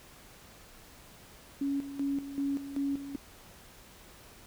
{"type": "tone with tremolo", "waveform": "sine", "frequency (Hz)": 278.9, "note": "C#4", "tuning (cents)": 11, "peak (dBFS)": -28, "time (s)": [1.61, 3.16], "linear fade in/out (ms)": 5, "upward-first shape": "square", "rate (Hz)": 2.6, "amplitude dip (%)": 70, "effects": ["pink hiss -54 dBFS RMS until 4.46 s"]}